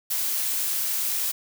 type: noise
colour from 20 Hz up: blue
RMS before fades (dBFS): -26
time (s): 0.1-1.32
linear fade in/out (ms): 10
effects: none